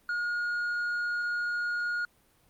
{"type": "tone with tanh clipping", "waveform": "triangle", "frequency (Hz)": 1434, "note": "F6", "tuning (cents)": 45, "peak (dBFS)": -29, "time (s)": [0.09, 2.05], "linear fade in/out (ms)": 2, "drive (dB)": 8, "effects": ["pink hiss -65 dBFS RMS until 2.49 s", "Opus 32 kbps"]}